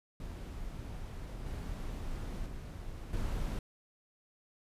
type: noise with level steps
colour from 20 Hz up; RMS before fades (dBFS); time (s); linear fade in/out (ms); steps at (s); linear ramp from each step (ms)
brown; -42 / -39 / -43 / -35; 0.2-3.59; 2; 1.46 / 2.46 / 3.13; 2
effects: resampled to 32000 Hz